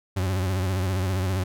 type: tone with vibrato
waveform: 40% pulse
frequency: 93.5 Hz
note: F#2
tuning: 19 cents sharp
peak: -22 dBFS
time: 0.16-1.44 s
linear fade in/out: 10 ms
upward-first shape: sine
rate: 15 Hz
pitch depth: 79 cents each way
effects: none